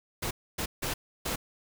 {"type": "noise bursts at uneven times", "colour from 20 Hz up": "pink", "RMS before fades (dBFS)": -32, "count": 4, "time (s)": [[0.22, 0.31], [0.58, 0.66], [0.82, 0.94], [1.25, 1.36]], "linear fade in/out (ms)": 10, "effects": []}